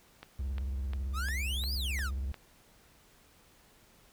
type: click train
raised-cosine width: 0.3 ms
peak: -28 dBFS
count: 7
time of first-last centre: 0.23-2.343 s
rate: 2.84 Hz
type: tone with vibrato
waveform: triangle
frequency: 66.7 Hz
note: C2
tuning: 34 cents sharp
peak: -30 dBFS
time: 0.39-2.32 s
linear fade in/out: 5 ms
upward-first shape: sine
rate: 18 Hz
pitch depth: 160 cents each way
type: exponential two-way sweep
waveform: 45% pulse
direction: up then down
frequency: 1166 to 5080 to 1166 Hz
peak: -35 dBFS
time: 1.13-2.11 s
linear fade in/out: 50 ms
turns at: 1.74 s
effects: pink hiss -62 dBFS RMS until 4.12 s